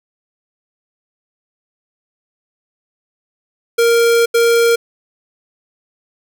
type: tone bursts at uneven times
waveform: square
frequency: 466.2 Hz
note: A#4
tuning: in tune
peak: -10 dBFS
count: 2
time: 3.78-4.26 / 4.34-4.76 s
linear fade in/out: 10 ms
effects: none